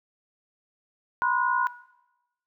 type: tone cluster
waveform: sine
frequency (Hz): 971 / 1032 / 1454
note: B5 / C6 / F#6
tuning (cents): -30 / -24 / -31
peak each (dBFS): -26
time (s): 1.22-1.67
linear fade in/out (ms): 0
effects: noise-tail reverb RT60 0.9 s tail -18 dB re dry